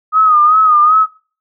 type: tone with vibrato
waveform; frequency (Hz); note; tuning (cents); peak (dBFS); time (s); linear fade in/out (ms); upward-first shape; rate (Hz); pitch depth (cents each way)
sine; 1244.5; D#6; 0; -6; 0.12-1.07; 50; sine; 2.6; 67
effects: noise-tail reverb RT60 0.4 s tail -21 dB re dry